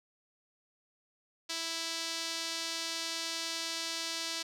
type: tone with band-pass filter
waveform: sawtooth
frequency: 329.6 Hz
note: E4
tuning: in tune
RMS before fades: -37 dBFS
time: 1.49-4.43 s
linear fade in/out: 10 ms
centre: 4800 Hz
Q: 1.7
effects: none